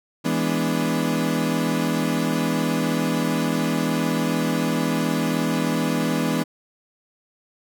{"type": "chord", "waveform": "35% pulse", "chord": "E dominant seventh", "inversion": "none", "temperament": "equal", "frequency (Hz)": [164.81, 207.7, 246.9, 293.7], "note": ["E3", "G#3", "B3", "D4"], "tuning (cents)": [0, 0, 0, 0], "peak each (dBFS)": [-24, -26, -23, -25], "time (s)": [0.24, 6.44], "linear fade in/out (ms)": 20, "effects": []}